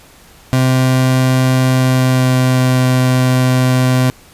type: tone with pitch glide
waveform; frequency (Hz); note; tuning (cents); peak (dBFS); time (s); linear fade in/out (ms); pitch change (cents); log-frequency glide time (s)
30% pulse; 129.4 to 127.91; C3 to C3; -19 to -39; -7; 0.53-4.1; 0; -20; 1.66-2.83
effects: pink hiss -43 dBFS RMS until 4.33 s + resampled to 32000 Hz